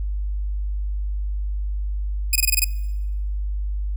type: tone bursts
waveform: 5% pulse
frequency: 2500 Hz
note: D#7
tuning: 8 cents sharp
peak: -6 dBFS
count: 7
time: 2.33-2.643 s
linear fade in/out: 2 ms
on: 25 ms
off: 23 ms
effects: noise-tail reverb RT60 1.0 s tail -20 dB re dry + added 50 Hz sine -22 dBFS peak until 3.96 s